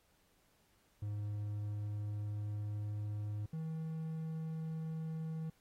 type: tone with pitch glide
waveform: triangle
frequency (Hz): 103.83 to 104.67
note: G#2 to G#2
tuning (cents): 0 to +14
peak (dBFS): -35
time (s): 1.02-3.46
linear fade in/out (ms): 5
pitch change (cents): +14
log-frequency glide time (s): 1.23-3.28
type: tone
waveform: triangle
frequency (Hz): 160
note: D#3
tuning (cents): +49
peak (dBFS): -36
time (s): 3.53-5.5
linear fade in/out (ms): 5
effects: pink hiss -73 dBFS RMS until 5.6 s + AAC 48 kbps

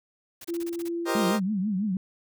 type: noise bursts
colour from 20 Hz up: white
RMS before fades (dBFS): -43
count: 8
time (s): 0.41-0.886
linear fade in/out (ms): 5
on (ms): 35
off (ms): 28
type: tone with tremolo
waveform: sine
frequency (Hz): 339.9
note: F4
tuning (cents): -47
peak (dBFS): -27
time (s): 0.48-1.32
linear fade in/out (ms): 10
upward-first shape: sine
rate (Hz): 2.7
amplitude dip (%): 25
type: chord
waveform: 20% pulse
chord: C minor seventh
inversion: second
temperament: equal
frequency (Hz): 392 / 466.2 / 523.3 / 622.3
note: G4 / Bb4 / C5 / Eb5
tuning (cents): 0 / 0 / 0 / 0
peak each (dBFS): -26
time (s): 1.05-1.4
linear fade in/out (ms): 50
type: tone with vibrato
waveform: sine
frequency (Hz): 199.8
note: G3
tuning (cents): +33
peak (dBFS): -24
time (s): 1.15-1.97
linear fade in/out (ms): 2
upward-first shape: triangle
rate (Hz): 6.1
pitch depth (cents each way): 190
effects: none

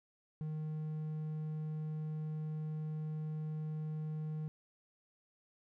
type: tone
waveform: triangle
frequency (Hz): 154.8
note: D#3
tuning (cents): -9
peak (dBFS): -35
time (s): 0.41-4.48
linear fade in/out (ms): 0
effects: none

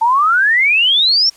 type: exponential sweep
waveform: sine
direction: up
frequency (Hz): 880 to 5610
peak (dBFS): -9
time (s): 0.01-1.3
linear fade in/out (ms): 10
effects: white hiss -46 dBFS RMS until 1.36 s + low-pass 10000 Hz 12 dB/octave

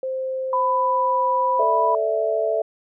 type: tone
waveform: sine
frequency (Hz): 523.3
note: C5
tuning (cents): 0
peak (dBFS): -23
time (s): 0.03-1.63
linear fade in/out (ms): 2
type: tone with pitch glide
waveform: sine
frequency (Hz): 998 to 984.8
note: B5 to B5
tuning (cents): +18 to -5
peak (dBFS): -18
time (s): 0.53-1.95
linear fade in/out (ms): 2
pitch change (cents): -23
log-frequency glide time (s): 0.65-1.26
type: chord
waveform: sine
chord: A suspended fourth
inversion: none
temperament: just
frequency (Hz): 440 / 586.7 / 660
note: A4 / D5 / E5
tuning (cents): 0 / -2 / +2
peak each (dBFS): -24 / -26 / -21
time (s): 1.59-2.62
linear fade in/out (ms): 5
effects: none

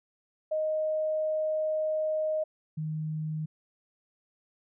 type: tone pair in turn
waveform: sine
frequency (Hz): 622.3 / 155.57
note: D#5 / D#3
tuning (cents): 0 / 0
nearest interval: 2 octaves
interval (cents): 2400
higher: first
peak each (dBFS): -26 / -30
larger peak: first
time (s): 0.51-2.44 / 2.77-3.46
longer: first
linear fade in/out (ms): 10
effects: none

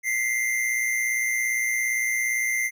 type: tone pair together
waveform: square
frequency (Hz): 1975.5 / 2093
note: B6 / C7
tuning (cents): 0 / 0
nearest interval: minor second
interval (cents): 100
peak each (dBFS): -31 / -24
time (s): 0.03-2.71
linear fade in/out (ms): 50
effects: none

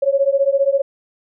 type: beating tone pair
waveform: sine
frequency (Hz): 545 / 560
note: C#5 / C#5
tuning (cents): -29 / +18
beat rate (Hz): 15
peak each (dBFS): -16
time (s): 0.02-0.82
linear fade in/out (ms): 10
effects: none

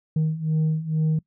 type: beating tone pair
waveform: sine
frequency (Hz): 155.56 / 157.76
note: D#3 / D#3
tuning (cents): 0 / +24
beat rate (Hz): 2.2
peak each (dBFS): -23 / -20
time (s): 0.16-1.19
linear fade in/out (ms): 5
effects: noise-tail reverb RT60 0.1 s tail -23 dB re dry + tanh soft clip ceiling -17 dBFS

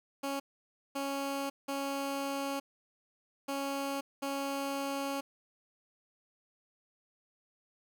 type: tone bursts at uneven times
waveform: 15% pulse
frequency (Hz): 276.9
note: C#4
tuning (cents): -2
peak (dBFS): -27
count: 5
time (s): 0.23-0.4 / 0.95-1.5 / 1.68-2.6 / 3.48-4.01 / 4.22-5.21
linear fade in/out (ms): 10
effects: none

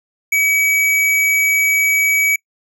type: tone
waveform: square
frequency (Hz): 2276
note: C#7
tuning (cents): +45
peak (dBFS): -13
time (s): 0.32-2.36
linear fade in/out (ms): 5
effects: noise-tail reverb RT60 0.1 s tail -26 dB re dry

